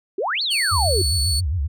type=exponential two-way sweep; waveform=sine; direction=up then down; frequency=344.1 to 4603 to 344.1 Hz; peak=-20 dBFS; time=0.18-1.02 s; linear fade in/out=5 ms; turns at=0.42 s
type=tone; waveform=30% pulse; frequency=4435 Hz; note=C#8; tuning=in tune; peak=-18 dBFS; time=0.5-1.41 s; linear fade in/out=20 ms
type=tone with vibrato; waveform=sine; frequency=79.6 Hz; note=D#2; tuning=40 cents sharp; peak=-19 dBFS; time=0.71-1.68 s; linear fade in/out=20 ms; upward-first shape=sine; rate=7.4 Hz; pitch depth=290 cents each way
effects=none